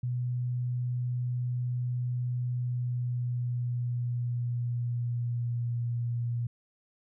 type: tone with pitch glide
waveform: sine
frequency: 123.47 to 119.06 Hz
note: B2 to A#2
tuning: 0 to +37 cents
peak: -28 dBFS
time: 0.03-6.47 s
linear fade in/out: 5 ms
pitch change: -63 cents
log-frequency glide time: 2.55-5.8 s
effects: none